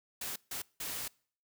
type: noise bursts at uneven times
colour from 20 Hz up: white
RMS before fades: -39 dBFS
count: 3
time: 0.21-0.36 / 0.51-0.62 / 0.8-1.08 s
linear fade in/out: 5 ms
effects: noise-tail reverb RT60 0.5 s tail -25 dB re dry